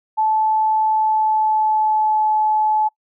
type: tone with pitch glide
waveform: sine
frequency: 870 to 860 Hz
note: A5 to A5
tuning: -20 to -40 cents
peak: -14 dBFS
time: 0.17-2.89 s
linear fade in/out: 20 ms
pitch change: -20 cents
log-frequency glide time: 0.89-2.33 s
effects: noise-tail reverb RT60 0.1 s tail -25 dB re dry